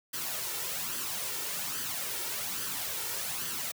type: noise with flanger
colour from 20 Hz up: white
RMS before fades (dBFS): -35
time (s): 0.13-3.72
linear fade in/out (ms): 10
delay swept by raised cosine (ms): 0.64 to 2.24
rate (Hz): 1.2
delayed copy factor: +0.55
effects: high-pass 100 Hz 12 dB/octave